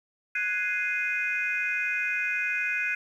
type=chord; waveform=sine; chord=Ab dominant seventh; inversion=third; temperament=equal; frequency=1480 / 1661.2 / 2093 / 2489 Hz; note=Gb6 / Ab6 / C7 / Eb7; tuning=0 / 0 / 0 / 0 cents; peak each=-31 / -33 / -32 / -28 dBFS; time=0.35-2.95 s; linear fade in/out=5 ms; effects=tanh soft clip ceiling -17 dBFS + 10-bit